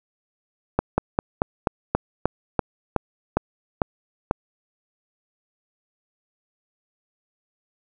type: slowing click train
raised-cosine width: 1 ms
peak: -4 dBFS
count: 12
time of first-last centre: 0.79-4.311 s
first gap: 190 ms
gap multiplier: 1.1
effects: none